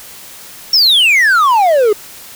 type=exponential sweep; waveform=triangle; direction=down; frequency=5588 to 401 Hz; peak=-5 dBFS; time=0.73-1.93 s; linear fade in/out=5 ms; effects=white hiss -34 dBFS RMS until 2.35 s